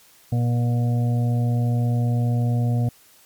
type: harmonic tone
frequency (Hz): 120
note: B2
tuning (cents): -49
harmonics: 1 / 2 / 4 / 5 / 6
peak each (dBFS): -18 / -27 / -36 / -38 / -36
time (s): 0.32-2.89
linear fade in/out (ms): 5
effects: white hiss -53 dBFS RMS until 3.25 s + MP3 96 kbps